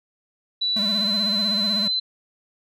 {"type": "tone with pitch glide", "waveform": "sine", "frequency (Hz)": [3951, 4046], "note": ["B7", "B7"], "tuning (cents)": [0, 41], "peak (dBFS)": -20, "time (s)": [0.61, 2], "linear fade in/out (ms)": 10, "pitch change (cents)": 41, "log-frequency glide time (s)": [0.75, 1.09]}
{"type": "tone with vibrato", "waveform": "square", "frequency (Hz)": 207.7, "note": "G#3", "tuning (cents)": 0, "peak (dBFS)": -27, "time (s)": [0.76, 1.88], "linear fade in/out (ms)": 5, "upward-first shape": "sine", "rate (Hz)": 16, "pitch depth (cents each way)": 110}
{"effects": []}